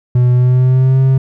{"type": "tone with pitch glide", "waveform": "triangle", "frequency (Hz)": [123.8, 132.69], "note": ["B2", "C3"], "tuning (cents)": [5, 25], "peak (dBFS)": -5, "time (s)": [0.15, 1.18], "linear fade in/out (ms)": 5, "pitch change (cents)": 120, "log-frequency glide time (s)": [0.33, 1], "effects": []}